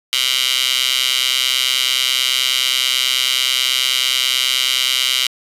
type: tone with high-pass filter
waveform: 15% pulse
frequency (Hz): 129.3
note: C3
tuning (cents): -20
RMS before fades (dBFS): -17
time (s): 0.13-5.27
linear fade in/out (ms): 0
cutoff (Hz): 3100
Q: 2.8
effects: resampled to 32000 Hz